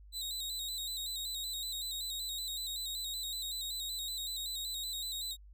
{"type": "tone with vibrato", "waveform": "sawtooth", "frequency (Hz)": 3882, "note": "B7", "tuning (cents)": -31, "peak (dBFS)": -34, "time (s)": [0.12, 5.37], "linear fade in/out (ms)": 50, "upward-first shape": "square", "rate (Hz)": 5.3, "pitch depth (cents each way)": 54, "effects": ["added 50 Hz sine -52 dBFS peak until 5.53 s"]}